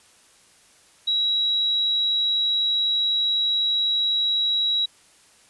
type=tone; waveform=sine; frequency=3876 Hz; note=B7; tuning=33 cents flat; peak=-19 dBFS; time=1.07-4.86 s; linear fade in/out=10 ms; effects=white hiss -55 dBFS RMS until 5.49 s + resampled to 24000 Hz